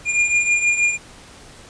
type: beating tone pair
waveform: square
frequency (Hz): 2413 / 2419.3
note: D7 / D#7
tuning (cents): +46 / -49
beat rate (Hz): 6.3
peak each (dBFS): -17 / -23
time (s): 0.05-0.98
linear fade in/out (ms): 50
effects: pink hiss -43 dBFS RMS until 1.69 s + resampled to 22050 Hz